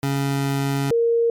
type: tone pair in turn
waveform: 25% pulse / sine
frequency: 138.59 / 465.1 Hz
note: C#3 / A#4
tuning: 0 / -4 cents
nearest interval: octave + major sixth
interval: 2096 cents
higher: second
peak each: -16 / -15 dBFS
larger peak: second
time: 0.03-0.91 / 0.91-1.3 s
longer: first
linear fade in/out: 2 ms
effects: MP3 96 kbps